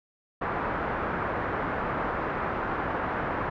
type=low-pass noise; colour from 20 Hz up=white; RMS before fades=-30 dBFS; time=0.41-3.5 s; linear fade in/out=10 ms; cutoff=1500 Hz; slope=24 dB/octave; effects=none